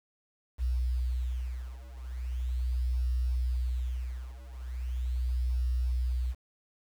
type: beating tone pair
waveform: sine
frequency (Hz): 61.74 / 62.13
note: B1 / B1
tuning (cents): 0 / +11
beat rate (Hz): 0.39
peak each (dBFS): -32 / -30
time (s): 0.58-6.35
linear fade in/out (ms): 50
effects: tanh soft clip ceiling -21 dBFS + 9-bit